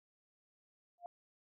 sine tone with exponential growth, 698.5 Hz, F5, in tune, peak -39 dBFS, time 0.98-1.06 s, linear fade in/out 1 ms, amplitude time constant 17 ms, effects none

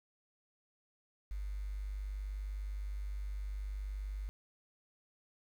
sine tone with quantisation, 49.72 Hz, G1, 25 cents sharp, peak -37 dBFS, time 1.31-4.29 s, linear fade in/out 0 ms, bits 10, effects none

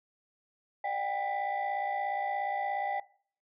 sine tone cluster, 599 / 742 / 799 / 1980 Hz, D5 / F#5 / G5 / B6, +34 / +5 / +33 / +4 cents, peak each -39 / -36 / -31 / -39 dBFS, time 0.84-3 s, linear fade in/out 5 ms, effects noise-tail reverb RT60 0.5 s tail -20 dB re dry + tanh soft clip ceiling -24 dBFS

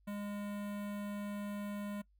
square tone with notch filter, 204.6 Hz, G#3, 26 cents flat, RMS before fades -41 dBFS, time 0.07-2.02 s, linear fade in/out 10 ms, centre 5300 Hz, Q 0.81, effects noise-tail reverb RT60 0.1 s tail -21 dB re dry + added 50 Hz sine -66 dBFS peak until 2.19 s

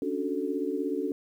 sine chord, D major seventh, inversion third, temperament equal, 277.2 / 293.7 / 370 / 440 Hz, C#4 / D4 / F#4 / A4, 0 / 0 / 0 / 0 cents, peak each -33 dBFS, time 0.02-1.12 s, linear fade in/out 2 ms, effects 10-bit

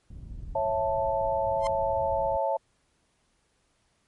pink low-pass noise, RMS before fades -40 dBFS, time 0.1-2.37 s, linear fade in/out 5 ms, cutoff 120 Hz, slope 12 dB/octave
sine chord, A major, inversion first, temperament just, 550 / 660 / 880 Hz, C#5 / E5 / A5, -14 / +2 / 0 cents, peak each -28 / -29 / -28 dBFS, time 0.55-2.57 s, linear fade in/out 5 ms
sawtooth tone with exponential growth, 1046.5 Hz, C6, in tune, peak -25 dBFS, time 1.58-1.67 s, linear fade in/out 1 ms, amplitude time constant 18 ms
effects pink hiss -70 dBFS RMS until 4.07 s + MP3 48 kbps

